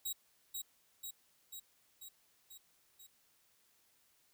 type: tone with echo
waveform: 5% pulse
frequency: 3829 Hz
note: A#7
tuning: 46 cents sharp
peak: -29 dBFS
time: 0.05-0.13 s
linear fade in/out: 10 ms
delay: 490 ms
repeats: 6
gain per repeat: -3 dB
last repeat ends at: 3.07 s
effects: white hiss -72 dBFS RMS until 4.33 s